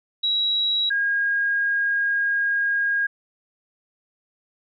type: tone pair in turn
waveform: sine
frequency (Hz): 3875 / 1629.2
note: B7 / G#6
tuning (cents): -34 / -34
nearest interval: octave + minor third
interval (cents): 1500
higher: first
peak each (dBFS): -19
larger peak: neither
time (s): 0.23-0.9 / 0.9-3.07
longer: second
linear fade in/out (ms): 10
effects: none